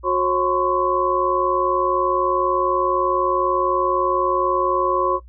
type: tone cluster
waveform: sine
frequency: 364.9 / 542 / 1024 / 1104 Hz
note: F#4 / C#5 / C6 / C#6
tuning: -24 / -39 / -38 / -7 cents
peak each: -22 dBFS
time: 0.03-5.2 s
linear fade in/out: 50 ms
effects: noise-tail reverb RT60 0.1 s tail -20 dB re dry + added 60 Hz sine -40 dBFS peak until 5.28 s